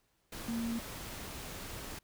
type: tone in noise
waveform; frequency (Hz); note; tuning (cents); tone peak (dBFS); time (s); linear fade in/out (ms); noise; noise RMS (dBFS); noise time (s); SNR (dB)
sine; 231.1; A#3; -15; -33; 0.48-0.79; 5; pink; -44; 0.32-1.99; +8
effects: pink hiss -75 dBFS RMS until 2.03 s